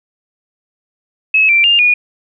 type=tone with pitch steps; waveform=sine; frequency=2579 / 2352 / 2807 / 2449 Hz; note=E7 / D7 / F7 / D#7; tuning=-39 / +2 / +8 / -28 cents; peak=-7 dBFS; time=1.34-1.94 s; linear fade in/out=5 ms; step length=150 ms; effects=none